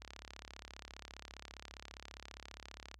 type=click train; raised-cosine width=0.2 ms; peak=-30 dBFS; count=103; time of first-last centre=0.02-2.943 s; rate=34.9 Hz; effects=added 60 Hz sine -58 dBFS peak until 2.99 s